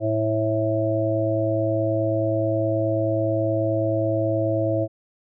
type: harmonic tone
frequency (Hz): 109.4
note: A2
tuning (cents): -9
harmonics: 1 / 3 / 5 / 6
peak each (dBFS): -25 / -25 / -25 / -25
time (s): 0-4.88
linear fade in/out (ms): 50
effects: none